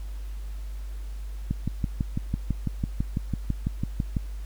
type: click train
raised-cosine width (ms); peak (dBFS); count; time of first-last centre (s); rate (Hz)
5; -13; 17; 1.51-4.168; 6.02
effects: added 50 Hz sine -32 dBFS peak until 4.45 s + pink hiss -54 dBFS RMS until 4.45 s